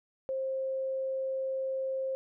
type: tone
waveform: sine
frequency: 530 Hz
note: C5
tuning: 22 cents sharp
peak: -30 dBFS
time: 0.29-2.15 s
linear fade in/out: 0 ms
effects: none